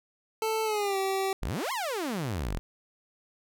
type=tone with pitch glide; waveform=25% pulse; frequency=440.9 to 386 Hz; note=A4 to G4; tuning=+4 to -27 cents; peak=-23 dBFS; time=0.42-1.33 s; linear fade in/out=2 ms; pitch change=-231 cents; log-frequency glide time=0.64-0.97 s
type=exponential two-way sweep; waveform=sawtooth; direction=up then down; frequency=35.86 to 1110 to 35.86 Hz; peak=-26 dBFS; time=1.42-2.59 s; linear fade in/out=0 ms; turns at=1.72 s
effects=none